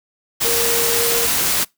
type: tone in noise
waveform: sine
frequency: 467.6 Hz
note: A#4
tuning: 5 cents sharp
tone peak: -21 dBFS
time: 0.44-1.27 s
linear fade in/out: 20 ms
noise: white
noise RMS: -18 dBFS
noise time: 0.4-1.65 s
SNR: -6 dB
effects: noise-tail reverb RT60 0.2 s tail -25 dB re dry